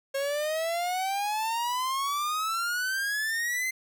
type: exponential sweep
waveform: 45% pulse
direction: up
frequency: 542 to 2081 Hz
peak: -27 dBFS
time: 0.14-3.71 s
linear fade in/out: 10 ms
effects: none